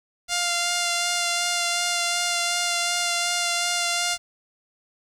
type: tone with vibrato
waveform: 5% pulse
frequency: 698.5 Hz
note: F5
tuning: in tune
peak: -10 dBFS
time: 0.28-4.18 s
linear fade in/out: 50 ms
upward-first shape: sine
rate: 2.7 Hz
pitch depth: 13 cents each way
effects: low-pass 11000 Hz 12 dB/octave + 8-bit